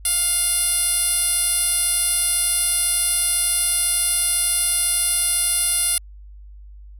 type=tone with band-pass filter; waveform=10% pulse; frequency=702 Hz; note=F5; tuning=9 cents sharp; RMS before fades=-20 dBFS; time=0.05-5.98 s; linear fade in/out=2 ms; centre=10000 Hz; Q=3.2; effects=added 50 Hz sine -38 dBFS peak until 6.99 s